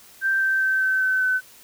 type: tone with pitch steps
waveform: sine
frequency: 1568 / 1557.2 / 1546.4 / 1535.7 / 1525.1 / 1514.6 Hz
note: G6 / G6 / G6 / G6 / G6 / F#6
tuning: 0 / -12 / -24 / -36 / -48 / +40 cents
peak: -18 dBFS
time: 0.21-1.41 s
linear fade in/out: 50 ms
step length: 200 ms
effects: white hiss -49 dBFS RMS until 1.63 s